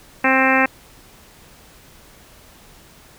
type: harmonic tone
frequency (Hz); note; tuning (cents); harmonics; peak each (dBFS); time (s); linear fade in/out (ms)
263.6; C4; +13; 1 / 2 / 3 / 4 / 5 / 6 / 7 / 8 / 9 / 10; -20 / -22 / -21 / -23 / -25 / -22 / -20 / -24 / -24 / -24; 0.24-0.66; 5
effects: pink hiss -47 dBFS RMS until 3.18 s